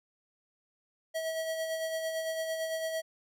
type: tone with tremolo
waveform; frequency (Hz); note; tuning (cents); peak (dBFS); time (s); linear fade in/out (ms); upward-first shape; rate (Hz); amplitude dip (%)
square; 645; E5; -38; -31; 1.14-3.02; 20; sine; 8.9; 40
effects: none